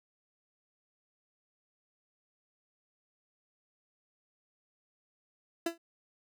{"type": "tone with exponential decay", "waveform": "30% pulse", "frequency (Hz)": 335.8, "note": "E4", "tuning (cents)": 32, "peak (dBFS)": -24, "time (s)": [5.66, 5.78], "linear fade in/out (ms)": 5, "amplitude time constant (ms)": 25, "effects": []}